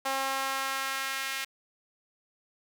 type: tone with high-pass filter sweep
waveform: sawtooth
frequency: 268.9 Hz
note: C4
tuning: 47 cents sharp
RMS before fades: -32 dBFS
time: 0.05-1.45 s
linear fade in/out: 10 ms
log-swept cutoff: 770 to 2000 Hz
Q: 1.4
effects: none